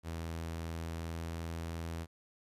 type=tone with pitch glide; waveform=sawtooth; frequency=82.41 to 82.89 Hz; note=E2 to E2; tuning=0 to +10 cents; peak=-34 dBFS; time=0.03-2.07 s; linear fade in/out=50 ms; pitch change=+10 cents; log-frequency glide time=0.86-1.29 s; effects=resampled to 32000 Hz + 12-bit